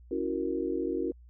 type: chord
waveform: sine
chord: F# dominant seventh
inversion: second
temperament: equal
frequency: 277.2 / 329.6 / 370 / 466.2 Hz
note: C#4 / E4 / F#4 / A#4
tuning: 0 / 0 / 0 / 0 cents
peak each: -35 / -33 / -33 / -35 dBFS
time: 0.11-1.12 s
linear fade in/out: 5 ms
effects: added 60 Hz sine -50 dBFS peak until 1.29 s